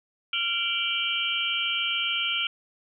sine tone cluster, 1384 / 2340 / 2740 / 2933 / 3160 Hz, F6 / D7 / F7 / F#7 / G7, -16 / -7 / -34 / -16 / +13 cents, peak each -34 / -30 / -34 / -30 / -29 dBFS, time 0.33-2.47 s, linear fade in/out 2 ms, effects none

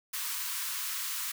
white high-pass noise, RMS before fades -35 dBFS, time 0.13-1.32 s, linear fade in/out 10 ms, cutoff 940 Hz, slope 96 dB/octave, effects none

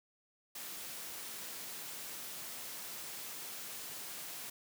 white high-pass noise, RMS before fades -45 dBFS, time 0.55-4.5 s, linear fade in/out 5 ms, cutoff 120 Hz, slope 12 dB/octave, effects none

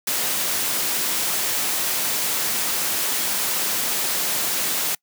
white noise, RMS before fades -23 dBFS, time 0.07-4.95 s, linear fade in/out 5 ms, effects noise-tail reverb RT60 0.1 s tail -26 dB re dry + high-pass 150 Hz 12 dB/octave

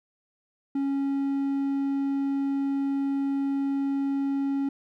triangle tone, 276.2 Hz, C#4, 6 cents flat, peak -22 dBFS, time 0.75-4.69 s, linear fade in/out 5 ms, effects none

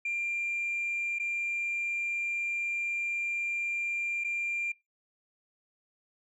sine tone with dropouts, 2384 Hz, D7, 25 cents sharp, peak -28 dBFS, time 0.05-4.72 s, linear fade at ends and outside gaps 5 ms, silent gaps 1.187-1.197 / 4.239-4.245 s, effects noise-tail reverb RT60 0.2 s tail -22 dB re dry + tanh soft clip ceiling -26 dBFS

